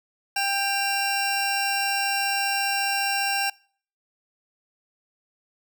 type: tone pair together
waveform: 25% pulse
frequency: 792.1 / 2755 Hz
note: G5 / F7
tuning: +18 / -24 cents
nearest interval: octave + minor seventh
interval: 2158 cents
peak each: -21 / -22 dBFS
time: 0.36-3.5 s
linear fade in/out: 5 ms
effects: noise-tail reverb RT60 0.5 s tail -25 dB re dry